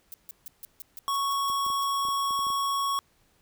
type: noise bursts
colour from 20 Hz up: violet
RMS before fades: -40 dBFS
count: 11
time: 0.12-1.84 s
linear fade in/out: 0 ms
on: 20 ms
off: 150 ms
type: tone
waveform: square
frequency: 1108.7 Hz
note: C#6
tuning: in tune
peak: -26 dBFS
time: 1.08-2.99 s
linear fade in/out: 0 ms
type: clicks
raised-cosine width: 2 ms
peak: -34 dBFS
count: 9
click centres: 1.5 / 1.665 / 1.702 / 2.052 / 2.086 / 2.308 / 2.391 / 2.468 / 2.503 s
effects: pink hiss -66 dBFS RMS until 3.41 s